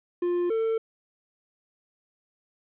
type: tone pair in turn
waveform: triangle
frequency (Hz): 351.7 / 448.4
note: F4 / A4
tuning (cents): +12 / +33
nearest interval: major third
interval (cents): 421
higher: second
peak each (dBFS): -21 / -21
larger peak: neither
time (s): 0.22-0.5 / 0.5-0.78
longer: neither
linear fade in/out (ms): 5
effects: resampled to 8000 Hz + 10-bit